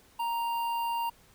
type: tone with notch filter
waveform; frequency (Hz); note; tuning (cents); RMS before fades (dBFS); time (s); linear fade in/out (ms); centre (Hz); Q
square; 932.3; A#5; 0; -31; 0.19-1.1; 10; 6500; 0.51
effects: pink hiss -60 dBFS RMS until 1.34 s